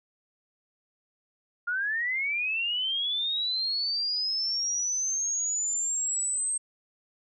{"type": "linear sweep", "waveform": "sine", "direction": "up", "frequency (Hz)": [1396.9, 8372], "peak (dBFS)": -26, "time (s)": [1.67, 6.58], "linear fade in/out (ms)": 10, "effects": []}